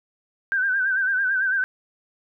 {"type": "tone with vibrato", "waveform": "sine", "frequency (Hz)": 1552, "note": "G6", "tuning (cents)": -18, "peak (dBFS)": -19, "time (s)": [0.52, 1.64], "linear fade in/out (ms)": 0, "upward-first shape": "sine", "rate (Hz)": 9, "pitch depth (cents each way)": 70, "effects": []}